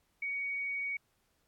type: tone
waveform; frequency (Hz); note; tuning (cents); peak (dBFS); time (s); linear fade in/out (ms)
sine; 2244; C#7; +21; -33; 0.22-0.97; 5
effects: pink hiss -75 dBFS RMS until 1.47 s + AAC 64 kbps